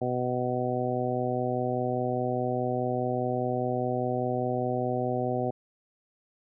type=harmonic tone; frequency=124.9 Hz; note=B2; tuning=20 cents sharp; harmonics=1 / 2 / 3 / 4 / 5 / 6; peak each=-33 / -33 / -33 / -33 / -33 / -33 dBFS; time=0.01-5.51 s; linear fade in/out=10 ms; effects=none